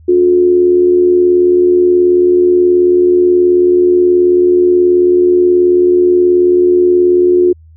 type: tone with amplitude modulation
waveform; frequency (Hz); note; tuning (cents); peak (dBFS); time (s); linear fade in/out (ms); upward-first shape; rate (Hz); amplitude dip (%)
sine; 358.4; F4; +45; -3; 0.08-7.53; 10; sine; 78.6; 50
effects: added 80 Hz sine -37 dBFS peak until 7.76 s